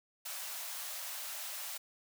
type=high-pass noise; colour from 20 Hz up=white; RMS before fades=-42 dBFS; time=0.25-1.78 s; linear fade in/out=10 ms; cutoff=550 Hz; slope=96 dB/octave; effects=none